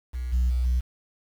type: tone with level steps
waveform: sine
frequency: 62 Hz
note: B1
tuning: 7 cents sharp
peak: -27 / -17 / -20 / -18 dBFS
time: 0.13-0.81 s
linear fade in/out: 20 ms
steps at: 0.32 / 0.49 / 0.64 s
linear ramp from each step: 20 ms
effects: tanh soft clip ceiling -18 dBFS + 8-bit